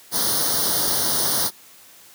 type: noise with comb filter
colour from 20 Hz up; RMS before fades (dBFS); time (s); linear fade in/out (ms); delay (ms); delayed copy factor
white; -21; 0.11-1.51; 50; 0.2; +1
effects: white hiss -48 dBFS RMS until 2.14 s + high-pass 100 Hz 12 dB/octave